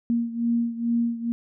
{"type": "beating tone pair", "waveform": "sine", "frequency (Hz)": [233.6, 235.9], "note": ["A#3", "A#3"], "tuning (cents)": [4, 21], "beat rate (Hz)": 2.3, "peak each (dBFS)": [-23, -27], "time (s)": [0.1, 1.32], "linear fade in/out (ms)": 0, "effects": []}